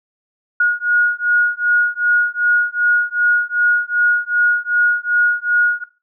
sine beating tone pair, 1442 / 1444.6 Hz, F#6 / F#6, -45 / -42 cents, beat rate 2.6 Hz, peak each -16 / -16 dBFS, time 0.6-5.84 s, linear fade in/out 5 ms, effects noise-tail reverb RT60 0.3 s tail -18 dB re dry

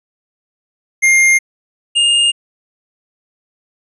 square tone pair in turn, 2118 / 2827 Hz, C7 / F7, +21 / +20 cents, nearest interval perfect fourth, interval 499 cents, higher second, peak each -8 / -10 dBFS, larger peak first, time 1.02-1.39 / 1.95-2.32 s, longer neither, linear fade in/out 20 ms, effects resampled to 24000 Hz

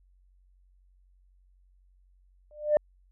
sine tone with exponential growth, 599 Hz, D5, 34 cents sharp, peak -14 dBFS, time 2.51-2.77 s, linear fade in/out 1 ms, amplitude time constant 56 ms, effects tanh soft clip ceiling -14 dBFS + added 46 Hz sine -59 dBFS peak until 3.11 s

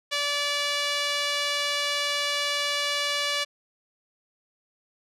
sawtooth tone with band-pass filter, 578 Hz, D5, 28 cents flat, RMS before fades -27 dBFS, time 0.11-3.45 s, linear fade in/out 20 ms, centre 3500 Hz, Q 1.2, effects resampled to 32000 Hz

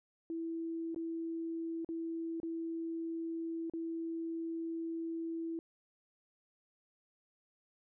sine tone with dropouts, 329.6 Hz, E4, in tune, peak -36 dBFS, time 0.3-5.59 s, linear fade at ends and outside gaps 1 ms, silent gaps 0.946-0.961 / 1.847-1.889 / 2.401-2.431 / 3.698-3.736 s, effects none

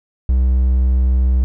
triangle tone, 63.6 Hz, C2, 48 cents flat, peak -9 dBFS, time 0.29-1.44 s, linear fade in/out 0 ms, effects none

